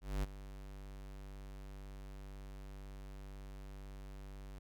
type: tone with ADSR envelope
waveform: square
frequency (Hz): 49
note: G1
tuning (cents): 0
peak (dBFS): -33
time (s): 0.01-4.59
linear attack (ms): 220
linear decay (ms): 24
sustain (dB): -15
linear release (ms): 8
effects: none